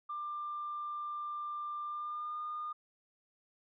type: tone with pitch glide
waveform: sine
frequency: 1190 to 1217.1 Hz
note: D6 to D#6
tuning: +22 to -39 cents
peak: -36 dBFS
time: 0.09-2.73 s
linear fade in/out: 10 ms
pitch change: +39 cents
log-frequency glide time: 1.84-2.4 s
effects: tanh soft clip ceiling -32 dBFS